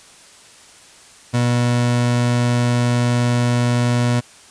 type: tone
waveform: 30% pulse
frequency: 121.3 Hz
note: B2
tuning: 31 cents flat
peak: -12 dBFS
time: 1.33-4.21 s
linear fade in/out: 20 ms
effects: white hiss -45 dBFS RMS until 4.5 s + resampled to 22050 Hz